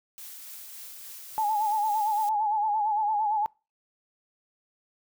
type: noise with tremolo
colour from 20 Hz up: blue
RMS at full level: -42 dBFS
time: 0.18-2.29 s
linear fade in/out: 0 ms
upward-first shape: triangle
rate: 3.5 Hz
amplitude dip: 25%
type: tone with vibrato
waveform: sine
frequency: 849 Hz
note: G#5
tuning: 38 cents sharp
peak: -23 dBFS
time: 1.38-3.46 s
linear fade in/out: 0 ms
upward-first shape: sine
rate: 8.8 Hz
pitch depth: 69 cents each way
effects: noise-tail reverb RT60 0.3 s tail -26 dB re dry